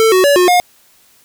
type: tone with pitch steps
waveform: square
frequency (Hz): 445.5 / 371.9 / 570 / 360.5 / 715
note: A4 / F#4 / C#5 / F#4 / F5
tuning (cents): +22 / +9 / +48 / -45 / +41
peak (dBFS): -8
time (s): 0-0.6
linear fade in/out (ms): 0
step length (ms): 120
effects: white hiss -50 dBFS RMS until 1.24 s